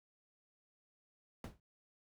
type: noise with exponential decay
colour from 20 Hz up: brown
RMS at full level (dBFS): -39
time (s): 1.44-1.6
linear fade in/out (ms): 2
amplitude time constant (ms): 33
effects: none